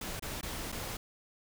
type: noise with dropouts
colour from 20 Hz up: pink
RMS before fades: -39 dBFS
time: 0.01-0.97 s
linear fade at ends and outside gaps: 5 ms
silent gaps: 0.196-0.223 / 0.412-0.429 / 0.719-0.724 s
effects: none